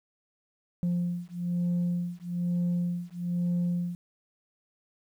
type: beating tone pair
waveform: sine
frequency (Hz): 174.61 / 175.71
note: F3 / F3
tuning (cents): 0 / +11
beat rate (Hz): 1.1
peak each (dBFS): -28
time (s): 0.83-3.95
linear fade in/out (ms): 0
effects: tanh soft clip ceiling -23 dBFS + 10-bit